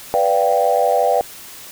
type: chord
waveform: sine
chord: G dominant seventh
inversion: first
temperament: equal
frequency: 493.9 / 587.3 / 698.5 / 784 Hz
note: B4 / D5 / F5 / G5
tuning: 0 / 0 / 0 / 0 cents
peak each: -18 dBFS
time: 0.14-1.21 s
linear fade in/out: 0 ms
effects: tanh soft clip ceiling -3 dBFS + white hiss -37 dBFS RMS until 1.71 s